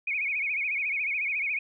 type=tone with vibrato; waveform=sine; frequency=2338 Hz; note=D7; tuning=8 cents flat; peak=-26 dBFS; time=0.07-1.59 s; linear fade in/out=5 ms; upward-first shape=sine; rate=14 Hz; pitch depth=140 cents each way; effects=none